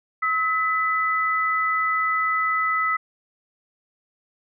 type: tone pair together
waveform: sine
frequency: 1287.1 / 1996 Hz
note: E6 / B6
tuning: -42 / +18 cents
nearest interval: minor sixth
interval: 760 cents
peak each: -21 / -24 dBFS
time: 0.22-2.97 s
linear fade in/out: 10 ms
effects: none